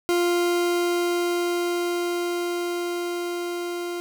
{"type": "tone with level ramp", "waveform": "40% pulse", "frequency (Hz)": 349.2, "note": "F4", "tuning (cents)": 0, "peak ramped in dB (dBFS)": [-18, -27], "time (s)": [0.09, 4], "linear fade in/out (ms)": 0, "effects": []}